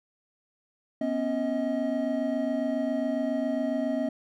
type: tone cluster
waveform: triangle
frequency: 245.5 / 272.8 / 633 Hz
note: B3 / C#4 / D#5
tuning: -10 / -28 / +30 cents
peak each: -28 / -28 / -28 dBFS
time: 1.01-4.09 s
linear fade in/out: 5 ms
effects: none